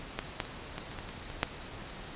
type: clicks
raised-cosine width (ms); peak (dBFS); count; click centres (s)
0.3; -15 / -14 / -27 / -21 / -29 / -25 / -26 / -26 / -9; 9; 0.19 / 0.402 / 0.452 / 0.781 / 0.915 / 0.988 / 1.09 / 1.301 / 1.431
effects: pink hiss -44 dBFS RMS until 2.15 s + resampled to 8000 Hz